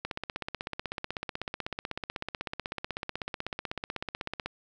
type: click train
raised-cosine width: 0.3 ms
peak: -17 dBFS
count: 72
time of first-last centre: 0.05-4.46 s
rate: 16.1 Hz
effects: none